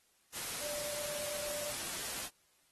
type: tone in noise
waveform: sine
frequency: 590 Hz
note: D5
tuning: 8 cents sharp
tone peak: -42 dBFS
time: 0.6-1.74 s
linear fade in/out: 50 ms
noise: white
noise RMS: -40 dBFS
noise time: 0.32-2.3 s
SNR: -5 dB
effects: white hiss -71 dBFS RMS until 2.71 s + AAC 32 kbps